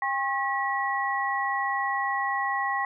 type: tone cluster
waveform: sine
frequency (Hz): 803 / 1082 / 1926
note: G5 / C#6 / B6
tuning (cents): +41 / -42 / -44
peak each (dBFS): -29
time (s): 0.02-2.85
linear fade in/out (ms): 2
effects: none